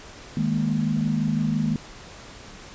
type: chord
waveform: sine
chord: D# suspended fourth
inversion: none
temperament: just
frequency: 155.56 / 207.4 / 233.3 Hz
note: D#3 / G#3 / A#3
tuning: 0 / -2 / +2 cents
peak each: -25 dBFS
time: 0.37-1.76 s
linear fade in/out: 2 ms
effects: pink hiss -43 dBFS RMS until 2.74 s + resampled to 16000 Hz